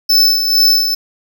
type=tone with tremolo; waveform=square; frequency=5270 Hz; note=E8; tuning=1 cent flat; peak=-7 dBFS; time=0.09-0.95 s; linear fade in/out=10 ms; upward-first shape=sine; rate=2.2 Hz; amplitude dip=55%; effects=none